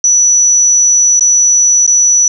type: tone with dropouts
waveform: sine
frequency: 5920 Hz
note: F#8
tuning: in tune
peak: -5 dBFS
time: 0.04-2.28 s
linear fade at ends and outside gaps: 2 ms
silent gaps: 1.195-1.208 / 1.865-1.876 s
effects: none